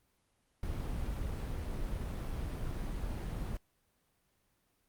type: noise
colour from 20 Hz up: brown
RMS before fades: -37 dBFS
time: 0.63-3.57 s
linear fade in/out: 2 ms
effects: pink hiss -75 dBFS RMS until 4.88 s + Opus 32 kbps